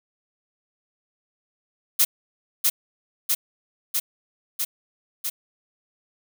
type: noise with echo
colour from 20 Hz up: blue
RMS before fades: -17 dBFS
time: 1.99-2.05 s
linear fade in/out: 10 ms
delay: 650 ms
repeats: 5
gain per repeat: -2 dB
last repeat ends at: 5.3 s
effects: none